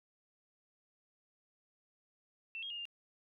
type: tone with pitch steps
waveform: sine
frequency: 2682 / 3253 / 2843 / 2803 Hz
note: E7 / G#7 / F7 / F7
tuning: +29 / -37 / +30 / +6 cents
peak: -40 dBFS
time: 2.55-2.854 s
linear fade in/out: 0 ms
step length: 76 ms
effects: none